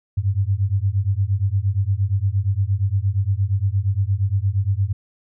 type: beating tone pair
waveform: sine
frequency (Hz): 94.3 / 102.9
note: F#2 / G#2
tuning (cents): +33 / -16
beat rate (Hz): 8.6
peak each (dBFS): -20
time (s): 0.17-4.93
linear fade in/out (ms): 10
effects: none